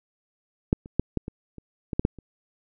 clicks, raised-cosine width 3 ms, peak -6 / -28 / -7 / -11 / -20 / -28 / -16 / -8 / -7 / -29 dBFS, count 10, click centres 0.729 / 0.859 / 0.996 / 1.173 / 1.281 / 1.583 / 1.932 / 1.995 / 2.051 / 2.187 s, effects none

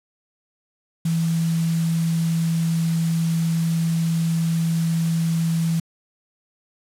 sine tone in noise, 164.81 Hz, E3, in tune, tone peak -18 dBFS, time 1.05-5.8 s, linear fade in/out 5 ms, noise white, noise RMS -36 dBFS, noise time 1.05-5.8 s, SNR +15 dB, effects low-pass 11000 Hz 12 dB/octave

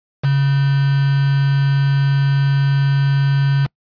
sine tone with quantisation, 138.59 Hz, C#3, in tune, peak -12 dBFS, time 0.23-3.67 s, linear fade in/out 20 ms, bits 4, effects noise-tail reverb RT60 0.1 s tail -26 dB re dry + resampled to 11025 Hz

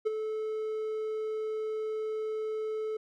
triangle tone with ADSR envelope, 434.7 Hz, A4, 21 cents flat, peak -21 dBFS, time 0.05-2.97 s, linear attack 20 ms, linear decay 17 ms, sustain -8 dB, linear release 6 ms, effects none

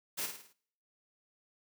white noise with echo, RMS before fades -36 dBFS, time 0.17-0.27 s, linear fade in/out 20 ms, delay 53 ms, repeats 5, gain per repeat -6 dB, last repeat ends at 0.535 s, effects noise-tail reverb RT60 0.7 s tail -26 dB re dry + high-pass 150 Hz 12 dB/octave

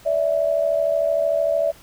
sine tone pair together, 579 / 652.2 Hz, D5 / E5, -25 / -19 cents, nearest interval major second, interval 206 cents, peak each -20 dBFS, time 0.05-1.72 s, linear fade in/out 20 ms, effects pink hiss -48 dBFS RMS until 1.82 s

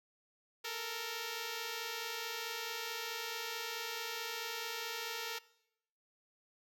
5% pulse tone pair together, 440.1 / 464.7 Hz, A4 / A#4, 0 / -5 cents, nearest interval minor second, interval 95 cents, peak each -32 / -29 dBFS, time 0.64-5.39 s, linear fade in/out 10 ms, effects noise-tail reverb RT60 0.8 s tail -21 dB re dry

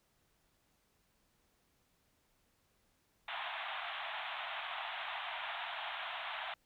pink band-pass noise, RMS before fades -42 dBFS, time 3.28-6.54 s, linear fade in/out 2 ms, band 650 to 3700 Hz, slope 96 dB/octave, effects pink hiss -75 dBFS RMS until 6.65 s

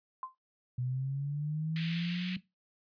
sine tone with exponential decay, 1040 Hz, C6, 11 cents flat, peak -33 dBFS, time 0.23-0.35 s, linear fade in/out 1 ms, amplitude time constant 24 ms
sine linear sweep, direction up, 123.47 to 185 Hz, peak -31 dBFS, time 0.78-2.37 s, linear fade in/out 5 ms
white band-pass noise, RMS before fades -43 dBFS, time 1.76-2.36 s, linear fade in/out 0 ms, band 2000 to 3600 Hz, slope 24 dB/octave
effects noise-tail reverb RT60 0.2 s tail -17 dB re dry + resampled to 11025 Hz

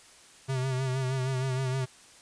square tone with vibrato, 130.81 Hz, C3, in tune, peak -28 dBFS, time 0.48-1.86 s, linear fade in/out 20 ms, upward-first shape sine, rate 6.4 Hz, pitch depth 48 cents each way, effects white hiss -54 dBFS RMS until 2.21 s + resampled to 22050 Hz

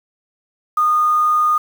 sine tone with quantisation, 1227 Hz, D#6, 25 cents flat, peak -12 dBFS, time 0.77-1.58 s, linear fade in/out 5 ms, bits 6, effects none

